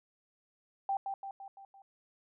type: tone with echo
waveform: sine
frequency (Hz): 785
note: G5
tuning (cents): +2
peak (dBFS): -29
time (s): 0.89-0.97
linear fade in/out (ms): 2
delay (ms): 170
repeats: 5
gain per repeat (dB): -5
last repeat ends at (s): 1.82
effects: none